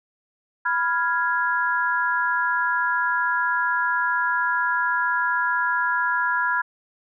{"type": "chord", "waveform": "sine", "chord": "F diminished", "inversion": "second", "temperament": "equal", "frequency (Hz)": [987.8, 1396.9, 1661.2], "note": ["Cb6", "F6", "Ab6"], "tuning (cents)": [0, 0, 0], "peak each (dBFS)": -24, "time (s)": [0.65, 6.62], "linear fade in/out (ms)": 10, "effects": []}